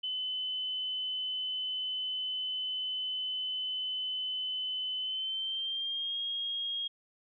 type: tone with pitch glide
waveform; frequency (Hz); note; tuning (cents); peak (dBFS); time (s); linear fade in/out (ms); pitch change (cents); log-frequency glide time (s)
sine; 3027 to 3263; F#7 to G#7; +39 to -31; -32; 0.03-6.88; 10; +130; 5-6.18
effects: none